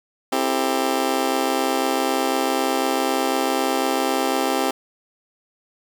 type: chord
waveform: 20% pulse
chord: A minor seventh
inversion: first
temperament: just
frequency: 264 / 330 / 396 / 440 Hz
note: C4 / E4 / G4 / A4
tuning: +16 / +2 / +18 / 0 cents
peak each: -19 / -21 / -20 / -24 dBFS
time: 0.32-4.71 s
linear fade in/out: 5 ms
effects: 8-bit